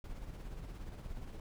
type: noise with tremolo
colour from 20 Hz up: brown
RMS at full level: -43 dBFS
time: 0.04-1.4 s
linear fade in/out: 2 ms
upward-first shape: sine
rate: 17 Hz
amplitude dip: 45%
effects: none